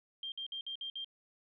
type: tone bursts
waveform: sine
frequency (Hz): 3183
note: G7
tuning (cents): +26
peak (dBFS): -38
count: 6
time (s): 0.23-1.045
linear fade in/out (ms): 2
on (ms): 90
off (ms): 55
effects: none